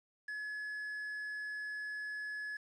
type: tone with quantisation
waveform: triangle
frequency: 1700 Hz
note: G#6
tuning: 40 cents sharp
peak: -37 dBFS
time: 0.28-2.57 s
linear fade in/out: 5 ms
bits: 10
effects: low-pass 8000 Hz 12 dB/octave